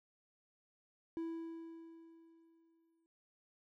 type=tone with exponential decay; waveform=triangle; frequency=329.6 Hz; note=E4; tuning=in tune; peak=-35 dBFS; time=1.17-3.06 s; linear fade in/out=0 ms; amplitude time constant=410 ms; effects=none